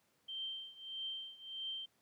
sine tone with tremolo, 3136 Hz, G7, in tune, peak -38 dBFS, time 0.28-1.86 s, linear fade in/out 10 ms, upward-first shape triangle, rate 1.6 Hz, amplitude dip 90%, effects pink hiss -75 dBFS RMS until 2.01 s + high-pass 150 Hz 12 dB/octave

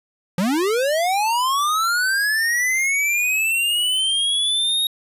square linear sweep, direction up, 167 to 3776 Hz, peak -18 dBFS, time 0.38-4.87 s, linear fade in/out 2 ms, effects resampled to 32000 Hz + 9-bit

